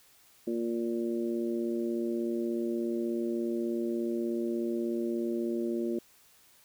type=harmonic tone; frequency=116.6 Hz; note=A#2; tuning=1 cent sharp; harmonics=2 / 3 / 4 / 5; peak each=-33 / -31 / -42 / -42 dBFS; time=0.47-5.99 s; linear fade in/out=5 ms; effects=white hiss -61 dBFS RMS until 6.64 s